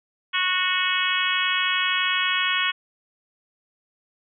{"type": "harmonic tone", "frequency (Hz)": 367.6, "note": "F#4", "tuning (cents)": -11, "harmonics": [3, 4, 5, 6, 7, 8, 9], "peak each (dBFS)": [-28, -28, -28, -28, -28, -28, -28], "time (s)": [0.33, 2.72], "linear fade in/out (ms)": 20, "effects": []}